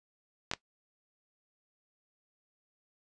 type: clicks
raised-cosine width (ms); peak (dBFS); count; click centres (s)
0.2; -14; 2; 0.514 / 0.536
effects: noise-tail reverb RT60 0.1 s tail -19 dB re dry + resampled to 22050 Hz